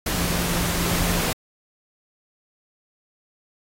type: tone in noise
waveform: sine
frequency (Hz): 173.1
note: F3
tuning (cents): -15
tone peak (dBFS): -27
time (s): 0.14-1.21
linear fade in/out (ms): 5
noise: pink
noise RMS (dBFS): -24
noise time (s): 0.06-1.33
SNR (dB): -6
effects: AAC 48 kbps